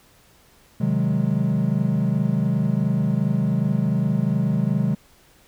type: chord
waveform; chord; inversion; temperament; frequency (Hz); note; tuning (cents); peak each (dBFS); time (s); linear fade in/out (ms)
triangle; Ab dominant seventh; first; equal; 130.81 / 155.56 / 185 / 207.7; C3 / Eb3 / Gb3 / Ab3; 0 / 0 / 0 / 0; -22; 0.8-4.95; 10
effects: pink hiss -55 dBFS RMS until 5.47 s